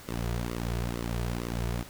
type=tone with flanger; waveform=sawtooth; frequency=58.7 Hz; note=A#1; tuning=13 cents sharp; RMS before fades=-32 dBFS; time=0.08-1.83 s; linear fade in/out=5 ms; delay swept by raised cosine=1.2 to 3.8 ms; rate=2.2 Hz; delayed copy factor=-0.9; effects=pink hiss -48 dBFS RMS until 1.89 s